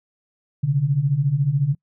sine beating tone pair, 130.81 / 144.81 Hz, C3 / D3, 0 / -24 cents, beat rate 14 Hz, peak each -22 / -18 dBFS, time 0.63-1.75 s, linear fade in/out 10 ms, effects noise-tail reverb RT60 0.1 s tail -26 dB re dry

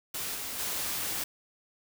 white noise with level steps, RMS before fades -35 / -37 / -33 dBFS, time 0.14-1.24 s, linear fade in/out 5 ms, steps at 0.34 / 0.58 s, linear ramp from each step 20 ms, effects none

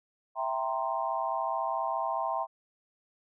sine chord, C dominant seventh, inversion first, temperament equal, 659.3 / 784 / 932.3 / 1046.5 Hz, E5 / G5 / Bb5 / C6, 0 / 0 / 0 / 0 cents, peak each -34 dBFS, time 0.35-2.47 s, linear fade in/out 50 ms, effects none

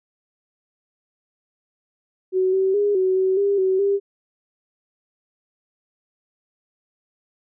sine tone with pitch steps, 373.7 / 381.9 / 409.7 / 374.7 / 377.6 / 400.8 / 377.9 / 399.1 Hz, F#4 / G4 / G#4 / F#4 / F#4 / G4 / F#4 / G4, +17 / -45 / -24 / +22 / +35 / +38 / +37 / +31 cents, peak -16 dBFS, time 2.32-4 s, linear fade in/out 50 ms, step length 210 ms, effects none

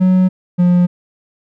triangle tone pair in turn, 185 / 177.45 Hz, F#3 / F3, 0 / +28 cents, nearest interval minor second, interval 72 cents, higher first, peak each -6 dBFS, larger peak neither, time 0-0.29 / 0.58-0.87 s, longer neither, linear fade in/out 20 ms, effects none

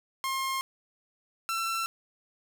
sawtooth tone pair in turn, 1067 / 1344.3 Hz, C6 / E6, +34 / +34 cents, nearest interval major third, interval 400 cents, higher second, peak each -25 dBFS, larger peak neither, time 0.24-0.61 / 1.49-1.86 s, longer neither, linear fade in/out 0 ms, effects none

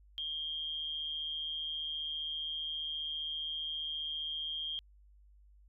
sine tone with amplitude modulation, 3218 Hz, G7, 45 cents sharp, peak -33 dBFS, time 0.18-4.79 s, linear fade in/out 0 ms, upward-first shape sine, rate 155 Hz, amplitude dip 55%, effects added 50 Hz sine -58 dBFS peak until 5.68 s

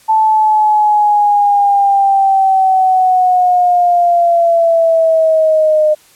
sine linear sweep, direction down, 880 to 609 Hz, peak -7 dBFS, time 0.08-5.95 s, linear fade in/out 20 ms, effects white hiss -46 dBFS RMS until 6.15 s + low-pass 12000 Hz 12 dB/octave

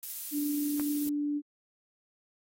violet noise, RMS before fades -37 dBFS, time 0.03-1.09 s, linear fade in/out 0 ms
sine tone, 292.3 Hz, D4, 8 cents flat, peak -28 dBFS, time 0.31-1.42 s, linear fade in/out 50 ms
click, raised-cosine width 0.5 ms, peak -26 dBFS, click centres 0.797 s
effects AAC 48 kbps

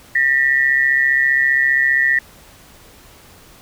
sine tone pair together, 1805 / 1940.1 Hz, A6 / B6, +44 / -31 cents, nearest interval minor second, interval 125 cents, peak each -15 dBFS, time 0.15-2.19 s, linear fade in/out 5 ms, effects pink hiss -45 dBFS RMS until 3.61 s

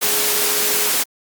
sine tone in noise, 419.4 Hz, G#4, 17 cents sharp, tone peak -28 dBFS, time 0.02-0.91 s, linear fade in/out 20 ms, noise white, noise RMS -18 dBFS, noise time 0.01-1.04 s, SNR -13 dB, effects high-pass 200 Hz 12 dB/octave + Opus 48 kbps

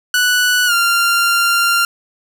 sawtooth tone with pitch glide, 1480 to 1388.9 Hz, F#6 to F6, 0 to -10 cents, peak -8 dBFS, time 0.14-1.85 s, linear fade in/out 2 ms, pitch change -110 cents, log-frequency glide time 0.66-0.73 s, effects none

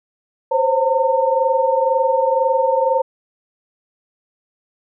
sine tone cluster, 516 / 538 / 909 Hz, C5 / C5 / A#5, -24 / +48 / -44 cents, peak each -18 dBFS, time 0.51-3.02 s, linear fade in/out 10 ms, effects none

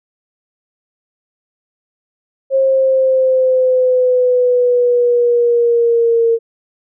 sine exponential sweep, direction down, 537 to 458.2 Hz, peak -9 dBFS, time 2.5-6.39 s, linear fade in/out 50 ms, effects none

